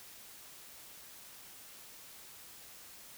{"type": "silence", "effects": ["white hiss -53 dBFS RMS until 3.17 s"]}